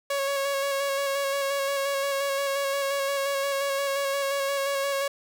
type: tone with vibrato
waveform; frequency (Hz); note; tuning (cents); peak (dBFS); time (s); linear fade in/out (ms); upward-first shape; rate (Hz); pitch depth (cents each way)
sawtooth; 554.4; C#5; 0; -21; 0.1-5.08; 5; square; 5.7; 18
effects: none